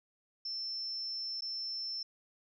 sine tone with dropouts, 5340 Hz, E8, 22 cents sharp, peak -36 dBFS, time 0.45-2.03 s, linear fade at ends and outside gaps 5 ms, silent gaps 1.409-1.42 s, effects none

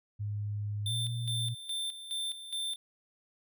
sine tone with pitch glide, 103.6 to 117.64 Hz, G#2 to A#2, -4 to +16 cents, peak -32 dBFS, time 0.19-1.55 s, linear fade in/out 20 ms, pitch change +220 cents, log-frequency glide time 0.87-0.92 s
square tone with tremolo, 3564 Hz, A7, 22 cents sharp, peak -33 dBFS, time 0.86-2.76 s, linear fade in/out 2 ms, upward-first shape square, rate 2.4 Hz, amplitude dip 70%
effects none

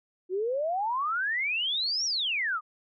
sine exponential two-way sweep, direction up then down, 353.9 to 5800 to 1176 Hz, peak -26 dBFS, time 0.29-2.61 s, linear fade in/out 50 ms, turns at 2.05 s, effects none

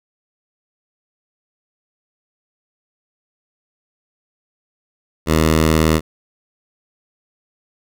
10% pulse tone, 79.2 Hz, D#2, 31 cents sharp, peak -4 dBFS, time 5.26-6.01 s, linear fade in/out 50 ms, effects none

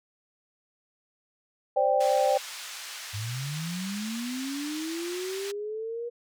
sine chord, C suspended second, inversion none, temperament equal with one note detuned, 523.3 / 587.3 / 786.7 Hz, C5 / D5 / G5, 0 / 0 / +6 cents, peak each -25 dBFS, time 1.76-2.38 s, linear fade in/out 10 ms
white band-pass noise, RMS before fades -40 dBFS, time 2-5.52 s, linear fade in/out 10 ms, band 1100 to 6200 Hz, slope 12 dB/octave
sine linear sweep, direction up, 98 to 479.9 Hz, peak -31 dBFS, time 3.13-6.1 s, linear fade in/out 20 ms
effects none

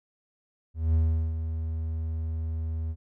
triangle tone with ADSR envelope, 80.3 Hz, E2, 45 cents flat, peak -17 dBFS, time 0.74-2.96 s, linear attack 200 ms, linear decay 390 ms, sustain -9 dB, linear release 54 ms, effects none

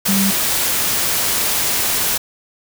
sine tone in noise, 196 Hz, G3, in tune, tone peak -15 dBFS, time 0.08-0.31 s, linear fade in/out 10 ms, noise white, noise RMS -18 dBFS, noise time 0.05-2.18 s, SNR 0 dB, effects none

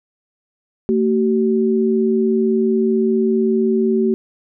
sine tone pair together, 225.5 / 380.4 Hz, A3 / F#4, +43 / +48 cents, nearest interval major sixth, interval 905 cents, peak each -16 dBFS, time 0.89-4.14 s, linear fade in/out 0 ms, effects none

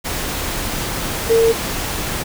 sine tone in noise, 455.7 Hz, A#4, 39 cents flat, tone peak -10 dBFS, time 1.29-1.53 s, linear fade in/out 20 ms, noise pink, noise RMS -23 dBFS, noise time 0.04-2.24 s, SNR +10 dB, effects none

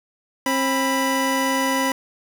25% pulse tone pair together, 267.1 / 987 Hz, C4 / B5, +36 / -1 cents, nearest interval octave + major seventh, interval 2263 cents, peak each -18 dBFS, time 0.46-1.92 s, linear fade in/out 2 ms, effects none

